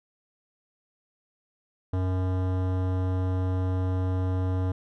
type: tone with hard clipping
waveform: sine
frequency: 92.6 Hz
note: F#2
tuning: 2 cents sharp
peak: -26 dBFS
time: 1.93-4.72 s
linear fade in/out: 5 ms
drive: 18 dB
effects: none